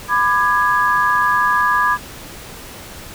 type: chord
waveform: sine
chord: G# diminished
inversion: first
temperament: just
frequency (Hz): 996.7 / 1196.1 / 1661.2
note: B5 / D6 / G#6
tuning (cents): +16 / +31 / 0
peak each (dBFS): -17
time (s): 0.08-1.98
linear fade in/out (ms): 50
effects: pink hiss -35 dBFS RMS until 3.14 s